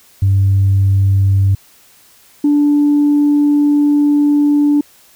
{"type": "tone pair in turn", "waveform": "sine", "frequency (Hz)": [97.7, 291.8], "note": ["G2", "D4"], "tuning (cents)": [-5, -11], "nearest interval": "octave + perfect fifth", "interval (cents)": 1894, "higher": "second", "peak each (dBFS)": -7, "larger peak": "neither", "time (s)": [[0.22, 1.55], [2.44, 4.81]], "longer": "second", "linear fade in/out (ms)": 5, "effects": ["tanh soft clip ceiling -5 dBFS", "white hiss -47 dBFS RMS until 5.15 s"]}